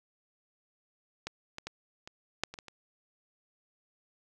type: clicks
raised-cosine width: 0.2 ms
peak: -19 / -22 / -21 / -27 / -11 / -26 / -26 / -29 dBFS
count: 8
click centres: 1.27 / 1.584 / 1.67 / 2.075 / 2.436 / 2.54 / 2.588 / 2.683 s
effects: none